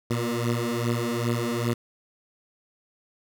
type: beating tone pair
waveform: 15% pulse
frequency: 117.2 / 119.7 Hz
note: A#2 / A#2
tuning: +10 / +46 cents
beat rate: 2.5 Hz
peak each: -21 dBFS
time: 0.1-1.74 s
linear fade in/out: 10 ms
effects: none